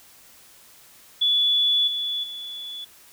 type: tone with level steps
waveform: sine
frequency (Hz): 3433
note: A7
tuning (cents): -43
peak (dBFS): -17 / -24 / -32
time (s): 1.21-2.85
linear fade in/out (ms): 10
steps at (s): 1.87 / 2.23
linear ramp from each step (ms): 10
effects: white hiss -51 dBFS RMS until 3.12 s